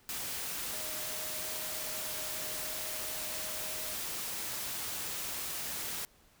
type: tone in noise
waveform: sine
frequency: 622.3 Hz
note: D#5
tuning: in tune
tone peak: -49 dBFS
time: 0.73-3.94 s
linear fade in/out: 0 ms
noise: white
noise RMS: -38 dBFS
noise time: 0.09-6.05 s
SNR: -14 dB
effects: pink hiss -64 dBFS RMS until 6.4 s